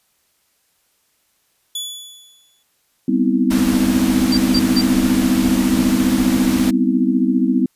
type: tone with exponential decay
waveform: sawtooth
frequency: 3432 Hz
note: A7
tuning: 44 cents flat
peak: -18 dBFS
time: 1.75-2.63 s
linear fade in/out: 5 ms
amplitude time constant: 190 ms
type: chord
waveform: sine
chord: C major seventh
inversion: second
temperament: equal with one note detuned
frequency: 196 / 246.9 / 261.6 / 322.5 Hz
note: G3 / B3 / C4 / E4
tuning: 0 / 0 / 0 / -38 cents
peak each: -20 / -17 / -18 / -21 dBFS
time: 3.08-7.66 s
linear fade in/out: 5 ms
type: noise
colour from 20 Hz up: pink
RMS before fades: -25 dBFS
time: 3.5-6.71 s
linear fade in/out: 10 ms
type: tone bursts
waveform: sine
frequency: 4702 Hz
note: D8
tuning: 1 cent sharp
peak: -17 dBFS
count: 3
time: 4.32-4.813 s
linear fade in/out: 5 ms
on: 51 ms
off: 170 ms
effects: white hiss -63 dBFS RMS until 7.75 s + resampled to 32000 Hz